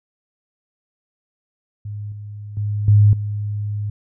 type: tone with level steps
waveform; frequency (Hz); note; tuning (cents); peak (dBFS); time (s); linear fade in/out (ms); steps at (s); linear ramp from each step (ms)
sine; 103.83; G#2; 0; -26 / -30 / -19 / -8 / -21; 1.85-3.9; 5; 2.12 / 2.57 / 2.88 / 3.13; 2
effects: none